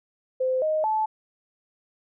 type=tone with pitch steps; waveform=sine; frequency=516 / 622 / 869 Hz; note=C5 / D#5 / A5; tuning=-24 / -1 / -22 cents; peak=-21 dBFS; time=0.4-1.06 s; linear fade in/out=10 ms; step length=220 ms; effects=none